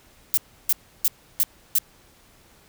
violet noise bursts, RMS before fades -19 dBFS, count 5, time 0.34-1.785 s, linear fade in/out 0 ms, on 33 ms, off 320 ms, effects pink hiss -55 dBFS RMS until 2.68 s

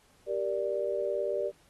sine chord, G minor, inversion none, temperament just, 392 / 470.4 / 588 Hz, G4 / Bb4 / D5, 0 / +16 / +2 cents, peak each -33 / -34 / -31 dBFS, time 0.26-1.52 s, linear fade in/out 50 ms, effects pink hiss -64 dBFS RMS until 1.69 s + AAC 32 kbps

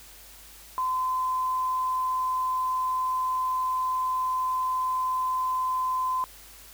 sine tone, 1025 Hz, C6, 36 cents flat, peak -24 dBFS, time 0.78-6.24 s, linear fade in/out 0 ms, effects added 50 Hz sine -54 dBFS peak until 6.73 s + white hiss -49 dBFS RMS until 6.73 s

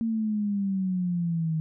sine exponential sweep, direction down, 229.3 to 157 Hz, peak -24 dBFS, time 0.01-1.6 s, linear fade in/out 0 ms, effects none

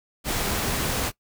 pink noise, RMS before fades -26 dBFS, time 0.24-1.12 s, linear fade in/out 50 ms, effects noise-tail reverb RT60 0.1 s tail -20 dB re dry

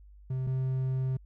triangle tone pair in turn, 130 / 130.69 Hz, C3 / C3, -11 / -2 cents, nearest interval unison, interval 9 cents, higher second, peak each -27 / -25 dBFS, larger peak second, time 0.3-0.47 / 0.47-1.17 s, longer second, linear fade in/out 5 ms, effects added 50 Hz sine -50 dBFS peak until 1.25 s

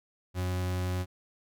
40% pulse tone, 91.1 Hz, F#2, 26 cents flat, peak -28 dBFS, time 0.34-1.06 s, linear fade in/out 50 ms, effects none

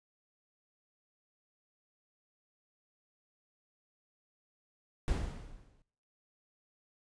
brown noise with exponential decay, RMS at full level -28 dBFS, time 5.08-5.82 s, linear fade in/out 0 ms, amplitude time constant 160 ms, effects noise-tail reverb RT60 0.9 s tail -26 dB re dry + resampled to 22050 Hz

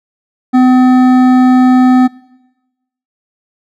sine tone with hard clipping, 254.3 Hz, C4, 49 cents flat, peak -6 dBFS, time 0.53-2.08 s, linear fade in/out 20 ms, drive 11 dB, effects noise-tail reverb RT60 1.0 s tail -22 dB re dry

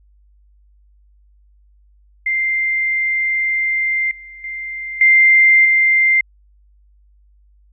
sine tone with level steps, 2093 Hz, C7, in tune, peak -15 / -34 / -24 / -7 / -10 dBFS, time 2.26-6.21 s, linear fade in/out 5 ms, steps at 4.11 / 4.44 / 5.01 / 5.65 s, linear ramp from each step 2 ms, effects added 50 Hz sine -49 dBFS peak until 7.72 s

